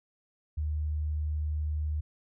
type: tone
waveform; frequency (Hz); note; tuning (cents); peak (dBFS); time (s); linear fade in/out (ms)
sine; 76; D#2; -40; -28; 0.57-2.01; 10
effects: none